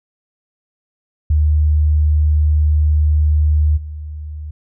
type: tone with level steps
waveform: sine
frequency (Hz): 75.8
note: D#2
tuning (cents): -45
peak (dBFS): -10 / -25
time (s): 1.3-4.51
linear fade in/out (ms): 5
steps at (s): 3.76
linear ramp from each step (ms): 20
effects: none

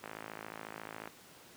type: click train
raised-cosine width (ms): 0.5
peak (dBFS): -27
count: 57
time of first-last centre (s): 0.04-1.075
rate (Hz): 54.1
effects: pink hiss -56 dBFS RMS until 1.56 s + high-pass 150 Hz 12 dB/octave

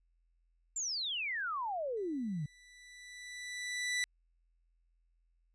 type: exponential sweep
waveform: sine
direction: down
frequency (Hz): 7459 to 139.6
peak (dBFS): -34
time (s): 0.76-2.46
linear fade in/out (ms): 5
type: tone with exponential growth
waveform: sawtooth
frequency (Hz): 1975.5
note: B6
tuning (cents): 0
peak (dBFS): -27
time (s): 1.97-4.04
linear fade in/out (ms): 0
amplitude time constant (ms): 450
effects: added 42 Hz sine -70 dBFS peak until 5.54 s + resampled to 22050 Hz

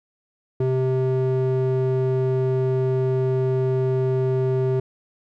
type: tone with band-pass filter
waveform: square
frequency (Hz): 130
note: C3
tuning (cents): -11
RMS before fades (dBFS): -21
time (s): 0.6-4.8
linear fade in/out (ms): 5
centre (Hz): 290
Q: 6.3
effects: none

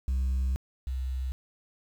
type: tone pair in turn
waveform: sine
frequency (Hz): 65 / 64.78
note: C2 / C2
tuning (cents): -11 / -17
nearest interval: unison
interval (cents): 6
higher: first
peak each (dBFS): -22 / -28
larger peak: first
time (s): 0.08-0.56 / 0.87-1.32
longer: first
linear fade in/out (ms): 0
effects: tanh soft clip ceiling -24 dBFS + 9-bit

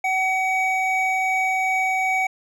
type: tone pair together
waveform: triangle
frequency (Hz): 755.2 / 2263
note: F#5 / C#7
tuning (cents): +35 / +35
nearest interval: octave + perfect fifth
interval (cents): 1900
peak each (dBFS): -20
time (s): 0.04-2.27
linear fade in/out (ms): 5
effects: none

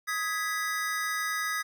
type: chord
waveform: square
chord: G# minor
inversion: second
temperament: equal with one note detuned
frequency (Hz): 1256.1 / 1661.2 / 1975.5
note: D#6 / G#6 / B6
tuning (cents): +16 / 0 / 0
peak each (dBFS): -34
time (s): 0.07-1.63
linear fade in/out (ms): 20
effects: none

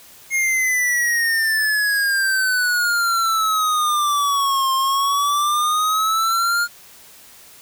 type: exponential two-way sweep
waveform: square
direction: down then up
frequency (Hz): 2152 to 1059 to 1421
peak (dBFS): -17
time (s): 0.3-6.68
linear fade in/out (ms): 50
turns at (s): 4.73
effects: white hiss -45 dBFS RMS until 7.61 s

